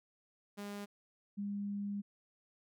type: tone pair in turn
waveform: sawtooth / sine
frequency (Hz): 203.5 / 202.4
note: G#3 / G#3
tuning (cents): -35 / -44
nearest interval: unison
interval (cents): 9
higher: first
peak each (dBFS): -38 / -36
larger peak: second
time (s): 0.57-0.86 / 1.37-2.02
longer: second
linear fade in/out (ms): 20
effects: none